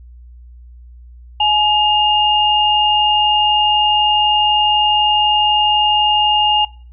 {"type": "tone pair together", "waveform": "sine", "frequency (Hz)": [844, 2828], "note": ["G#5", "F7"], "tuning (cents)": [28, 21], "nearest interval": "octave + major sixth", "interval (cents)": 2093, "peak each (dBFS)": -14, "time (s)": [1.4, 6.65], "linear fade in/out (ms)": 5, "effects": ["noise-tail reverb RT60 0.4 s tail -21 dB re dry", "added 60 Hz sine -36 dBFS peak until 6.92 s"]}